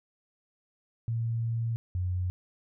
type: tone pair in turn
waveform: sine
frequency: 115.2 / 90.67 Hz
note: A#2 / F#2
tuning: -20 / -35 cents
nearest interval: major third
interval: 415 cents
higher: first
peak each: -27 dBFS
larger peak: neither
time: 1.08-1.76 / 1.95-2.3 s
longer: first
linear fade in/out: 0 ms
effects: none